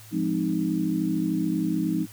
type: chord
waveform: sine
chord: F minor seventh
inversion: none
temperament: equal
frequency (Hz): 174.61 / 207.7 / 261.6 / 311.1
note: F3 / Ab3 / C4 / Eb4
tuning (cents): 0 / 0 / 0 / 0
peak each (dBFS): -28 / -30 / -30 / -26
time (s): 0.11-2.07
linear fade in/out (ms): 50
effects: added 108 Hz sine -47 dBFS peak until 2.12 s + white hiss -49 dBFS RMS until 2.12 s